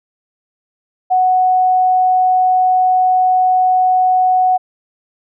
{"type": "tone", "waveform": "sine", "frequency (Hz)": 740, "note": "F#5", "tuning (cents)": 0, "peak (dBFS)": -9, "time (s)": [1.1, 4.58], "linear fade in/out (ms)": 20, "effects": []}